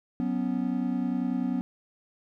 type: chord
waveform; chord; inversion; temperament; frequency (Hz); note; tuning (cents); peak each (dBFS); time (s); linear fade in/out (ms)
triangle; F# suspended fourth; none; equal; 185 / 246.9 / 277.2; F#3 / B3 / C#4; 0 / 0 / 0; -30 / -26 / -30; 0.2-1.61; 0
effects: none